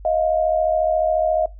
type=tone pair together; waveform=sine; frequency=630 / 704.2 Hz; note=D#5 / F5; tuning=+21 / +14 cents; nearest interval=major second; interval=193 cents; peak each=-18 / -21 dBFS; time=0.05-1.46 s; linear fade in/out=2 ms; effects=noise-tail reverb RT60 0.2 s tail -18 dB re dry + added 49 Hz sine -36 dBFS peak until 1.59 s